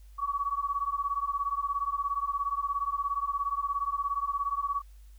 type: beating tone pair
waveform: sine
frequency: 1123 / 1140 Hz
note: C#6 / C#6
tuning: +22 / +48 cents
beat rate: 17 Hz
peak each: -31 dBFS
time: 0.18-4.82 s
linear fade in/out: 20 ms
effects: added 50 Hz sine -48 dBFS peak until 5.18 s + white hiss -67 dBFS RMS until 5.18 s